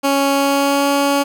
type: tone with pitch glide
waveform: 15% pulse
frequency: 277.4 to 281.4 Hz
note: C#4 to C#4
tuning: +1 to +26 cents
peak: -7 dBFS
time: 0.03-1.24 s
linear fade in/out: 20 ms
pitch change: +25 cents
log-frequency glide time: 0.32-0.89 s
effects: none